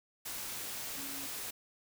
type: tone in noise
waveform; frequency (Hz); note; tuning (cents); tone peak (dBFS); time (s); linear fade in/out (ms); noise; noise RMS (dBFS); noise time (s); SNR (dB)
sine; 275.7; C#4; -9; -48; 0.96-1.27; 10; white; -41; 0.25-1.51; -10
effects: none